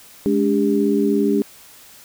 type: tone cluster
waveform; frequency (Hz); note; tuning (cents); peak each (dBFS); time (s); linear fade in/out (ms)
sine; 210.3 / 287.5 / 400.3; G#3 / D4 / G4; +22 / -37 / +36; -19; 0.26-1.42; 0
effects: white hiss -45 dBFS RMS until 2.04 s